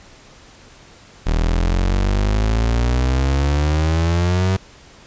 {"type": "exponential sweep", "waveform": "35% pulse", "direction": "up", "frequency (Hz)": [38.83, 96], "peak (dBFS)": -13, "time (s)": [1.26, 4.57], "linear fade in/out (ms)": 10, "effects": ["pink hiss -45 dBFS RMS until 5.06 s", "resampled to 16000 Hz"]}